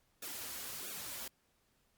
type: noise with flanger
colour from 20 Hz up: white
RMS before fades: -44 dBFS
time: 0.22-1.28 s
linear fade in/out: 5 ms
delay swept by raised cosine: 0.96 to 6.76 ms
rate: 1.5 Hz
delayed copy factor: -0.9
effects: pink hiss -75 dBFS RMS until 1.97 s + Opus 48 kbps